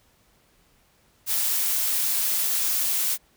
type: noise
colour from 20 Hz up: blue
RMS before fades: -24 dBFS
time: 1.26-3.18 s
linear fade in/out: 50 ms
effects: pink hiss -62 dBFS RMS until 3.36 s